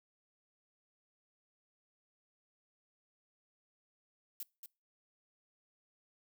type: noise with echo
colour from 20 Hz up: violet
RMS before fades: -42 dBFS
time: 4.4-4.43 s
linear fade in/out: 2 ms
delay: 230 ms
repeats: 1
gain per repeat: -7 dB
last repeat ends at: 4.66 s
effects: noise-tail reverb RT60 0.3 s tail -25 dB re dry